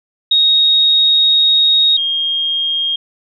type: tone pair in turn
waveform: sine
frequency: 3752 / 3232 Hz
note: A#7 / G#7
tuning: +11 / -48 cents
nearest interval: minor third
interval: 259 cents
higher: first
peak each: -8 / -14 dBFS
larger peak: first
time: 0.31-1.97 / 1.97-2.96 s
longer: first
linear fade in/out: 5 ms
effects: none